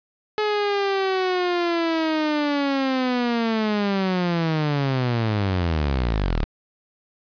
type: linear sweep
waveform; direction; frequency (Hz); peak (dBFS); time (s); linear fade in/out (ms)
sawtooth; down; 427 to 34.65; -16; 0.38-6.44; 0
effects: resampled to 11025 Hz + 8-bit